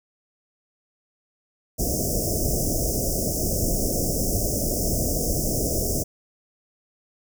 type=band-stop noise; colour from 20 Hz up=pink; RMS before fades=-24 dBFS; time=1.78-6.04 s; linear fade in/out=20 ms; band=700 to 5200 Hz; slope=96 dB/octave; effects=none